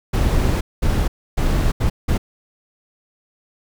brown noise bursts at uneven times, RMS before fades -17 dBFS, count 5, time 0.13-0.61 / 0.82-1.08 / 1.37-1.72 / 1.8-1.9 / 2.08-2.18 s, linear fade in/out 10 ms, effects none

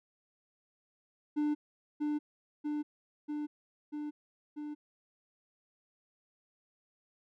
triangle tone with echo, 297.7 Hz, D4, 24 cents sharp, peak -26 dBFS, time 1.36-1.55 s, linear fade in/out 20 ms, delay 640 ms, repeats 5, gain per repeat -2 dB, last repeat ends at 4.75 s, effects none

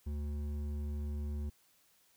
sine tone with hard clipping, 73.42 Hz, D2, in tune, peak -37 dBFS, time 0.06-1.5 s, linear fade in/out 10 ms, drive 9 dB, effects white hiss -69 dBFS RMS until 2.16 s

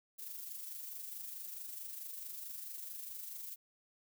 violet noise with amplitude modulation, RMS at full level -44 dBFS, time 0.18-3.56 s, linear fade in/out 20 ms, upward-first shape sine, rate 24.6 Hz, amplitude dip 45%, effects none

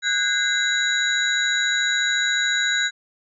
sine tone cluster, 1483 / 1617 / 2062 / 3897 / 6840 Hz, F#6 / G#6 / C7 / B7 / A8, +4 / -47 / -26 / -24 / -50 cents, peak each -25 / -23 / -30 / -23 / -30 dBFS, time 0.02-2.91 s, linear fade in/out 50 ms, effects none

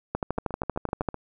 two click trains, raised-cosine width 1 ms, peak -21 / -12 dBFS, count 7 / 13, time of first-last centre 0.38-1.143 / 0.15-1.087 s, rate 7.86 / 12.8 Hz, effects none

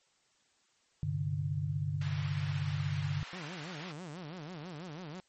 sine chord, G suspended fourth, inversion none, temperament just, 98 / 130.67 / 147 Hz, G2 / C3 / D3, 0 / -2 / +2 cents, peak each -36 / -39 / -33 dBFS, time 1.03-3.23 s, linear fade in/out 0 ms
pink band-pass noise, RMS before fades -48 dBFS, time 2.01-3.92 s, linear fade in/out 5 ms, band 1200 to 3600 Hz, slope 12 dB/octave
sawtooth tone with vibrato, 164.81 Hz, E3, in tune, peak -38 dBFS, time 3.33-5.2 s, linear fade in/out 0 ms, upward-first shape sine, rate 6.1 Hz, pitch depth 230 cents each way
effects white hiss -71 dBFS RMS until 5.28 s + MP3 32 kbps

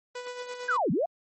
sawtooth tone with tremolo, 493.9 Hz, B4, in tune, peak -30 dBFS, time 0.15-0.77 s, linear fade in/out 5 ms, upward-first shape sine, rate 8.9 Hz, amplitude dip 50%
sine linear two-way sweep, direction down then up, 1628 to 139.3 to 735 Hz, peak -23 dBFS, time 0.68-1.06 s, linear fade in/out 10 ms, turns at 0.91 s
effects MP3 32 kbps

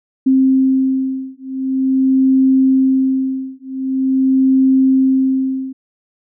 sine beating tone pair, 263.9 / 264.35 Hz, C4 / C4, +15 / +18 cents, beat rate 0.45 Hz, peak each -14 dBFS, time 0.26-5.73 s, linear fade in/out 10 ms, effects none

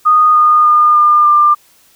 sine tone with pitch steps, 1235 / 1224.3 / 1213.8 / 1203.3 / 1192.9 Hz, D#6 / D#6 / D#6 / D6 / D6, -13 / -28 / -43 / +42 / +27 cents, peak -5 dBFS, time 0.05-1.55 s, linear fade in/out 20 ms, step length 300 ms, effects white hiss -49 dBFS RMS until 1.95 s

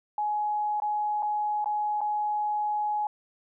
sine tone with dropouts, 840 Hz, G#5, 19 cents sharp, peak -25 dBFS, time 0.18-3.07 s, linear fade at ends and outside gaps 2 ms, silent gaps 0.801-0.82 / 1.224-1.229 / 1.644-1.658 / 2.007-2.014 s, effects none

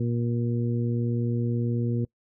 harmonic tone, 118.6 Hz, A#2, 30 cents sharp, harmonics 1 / 2 / 3 / 4, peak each -25 / -29 / -34 / -37 dBFS, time 0-2.05 s, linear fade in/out 5 ms, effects noise-tail reverb RT60 0.1 s tail -24 dB re dry

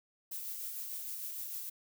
violet noise with tremolo, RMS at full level -40 dBFS, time 0.31-1.7 s, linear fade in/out 10 ms, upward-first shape sine, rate 6.6 Hz, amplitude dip 30%, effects none

